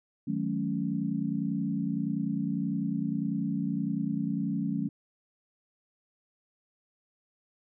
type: chord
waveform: sine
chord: D# half-diminished seventh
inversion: none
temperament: equal with one note detuned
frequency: 155.56 / 185 / 215.5 / 277.2 Hz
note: D#3 / F#3 / A3 / C#4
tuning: 0 / 0 / -36 / 0 cents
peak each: -35 / -33 / -32 / -33 dBFS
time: 0.27-4.89 s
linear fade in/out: 10 ms
effects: none